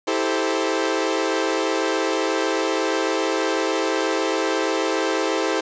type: chord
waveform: sawtooth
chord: A minor seventh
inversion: second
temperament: equal with one note detuned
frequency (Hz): 325.7 / 392 / 440 / 523.3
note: E4 / G4 / A4 / C5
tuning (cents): -21 / 0 / 0 / 0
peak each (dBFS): -21 / -22 / -22 / -22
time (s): 0.07-5.61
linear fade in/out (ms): 10
effects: resampled to 16000 Hz + 7-bit